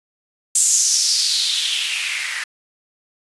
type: noise with band-pass filter sweep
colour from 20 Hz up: blue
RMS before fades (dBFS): -19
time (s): 0.55-2.44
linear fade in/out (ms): 5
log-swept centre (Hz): 7800 to 1800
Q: 4.2
effects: resampled to 24000 Hz

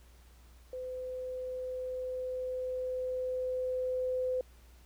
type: tone with level ramp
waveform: sine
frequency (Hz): 509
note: C5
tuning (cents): -48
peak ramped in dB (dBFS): -37 to -29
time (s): 0.73-4.41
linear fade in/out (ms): 2
effects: added 60 Hz sine -55 dBFS peak until 4.85 s + pink hiss -64 dBFS RMS until 4.85 s

